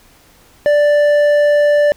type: tone with hard clipping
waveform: sine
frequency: 587.3 Hz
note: D5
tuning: in tune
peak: -10 dBFS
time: 0.66-1.92 s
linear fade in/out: 0 ms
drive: 6 dB
effects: pink hiss -48 dBFS RMS until 1.96 s